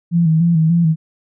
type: tone with vibrato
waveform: sine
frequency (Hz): 164.81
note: E3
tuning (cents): 0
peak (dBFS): -10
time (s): 0.11-0.96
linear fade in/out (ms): 50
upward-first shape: square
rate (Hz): 3.4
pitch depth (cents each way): 56
effects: none